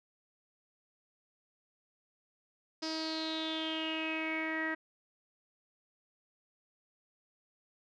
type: tone with low-pass filter sweep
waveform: sawtooth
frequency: 318.3 Hz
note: D#4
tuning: 39 cents sharp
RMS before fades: -36 dBFS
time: 2.82-4.75 s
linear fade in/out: 10 ms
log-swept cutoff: 5100 to 1800 Hz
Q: 8.9
effects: none